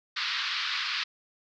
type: band-pass noise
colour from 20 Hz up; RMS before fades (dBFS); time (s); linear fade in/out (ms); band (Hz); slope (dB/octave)
white; -31; 0.16-1.04; 10; 1100 to 4700; 48
effects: none